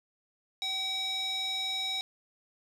square tone with band-pass filter, 764 Hz, G5, 45 cents flat, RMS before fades -33 dBFS, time 0.62-2.01 s, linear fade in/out 0 ms, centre 4000 Hz, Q 3.7, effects none

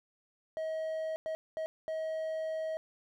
triangle tone bursts at uneven times, 636 Hz, D#5, 38 cents sharp, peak -31 dBFS, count 4, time 0.57-1.16 / 1.26-1.35 / 1.57-1.66 / 1.88-2.77 s, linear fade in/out 0 ms, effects none

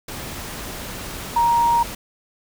sine tone in noise, 939 Hz, A#5, 12 cents sharp, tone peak -14 dBFS, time 1.36-1.83 s, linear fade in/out 5 ms, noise pink, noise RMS -32 dBFS, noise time 0.08-1.95 s, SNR +15 dB, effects none

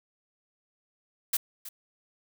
blue noise with echo, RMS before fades -26 dBFS, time 1.33-1.37 s, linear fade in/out 5 ms, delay 320 ms, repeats 1, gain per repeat -15 dB, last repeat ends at 1.69 s, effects none

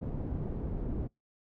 pink low-pass noise, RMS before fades -35 dBFS, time 0.01-1.08 s, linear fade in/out 20 ms, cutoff 340 Hz, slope 12 dB/octave, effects noise-tail reverb RT60 0.2 s tail -26 dB re dry

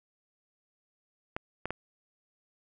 clicks, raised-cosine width 0.5 ms, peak -18 dBFS, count 3, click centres 1.365 / 1.656 / 1.706 s, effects none

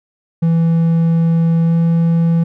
triangle tone with pitch glide, 165.6 to 166.75 Hz, E3 to E3, +8 to +20 cents, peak -8 dBFS, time 0.42-2.44 s, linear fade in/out 10 ms, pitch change +12 cents, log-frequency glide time 1.64-1.75 s, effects none

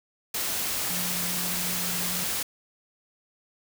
sine tone in noise, 178.1 Hz, F3, 34 cents sharp, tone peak -36 dBFS, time 0.9-2.24 s, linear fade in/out 5 ms, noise white, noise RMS -29 dBFS, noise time 0.34-2.43 s, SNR -10 dB, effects none

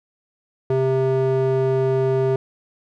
square tone with band-pass filter, 132 Hz, C3, 16 cents sharp, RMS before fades -19 dBFS, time 0.7-2.36 s, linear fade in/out 2 ms, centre 400 Hz, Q 1.7, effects none

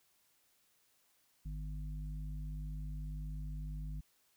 harmonic tone, 50.9 Hz, G#1, 34 cents flat, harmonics 1 / 3 / 5, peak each -40 / -45 / -58 dBFS, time 1.45-4.01 s, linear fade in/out 10 ms, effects white hiss -73 dBFS RMS until 4.36 s

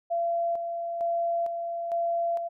sine tone with tremolo, 681 Hz, F5, 44 cents flat, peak -24 dBFS, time 0.1-2.49 s, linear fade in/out 20 ms, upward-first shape square, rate 1.1 Hz, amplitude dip 45%, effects none

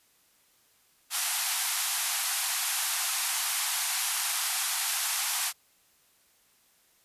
white band-pass noise, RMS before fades -30 dBFS, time 1.1-5.53 s, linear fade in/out 50 ms, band 700 to 13000 Hz, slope 96 dB/octave, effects white hiss -65 dBFS RMS until 7.04 s + resampled to 32000 Hz

